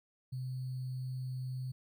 sine tone with sample-and-hold, 128.7 Hz, C3, 28 cents flat, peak -36 dBFS, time 0.32-1.72 s, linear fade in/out 10 ms, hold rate 4410 Hz, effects none

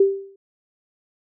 sine tone with exponential decay, 392 Hz, G4, in tune, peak -9 dBFS, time 0-0.36 s, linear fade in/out 5 ms, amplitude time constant 77 ms, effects none

